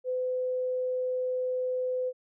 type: tone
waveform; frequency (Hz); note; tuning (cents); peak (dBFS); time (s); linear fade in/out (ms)
sine; 507; B4; +45; -27; 0.04-2.13; 50
effects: none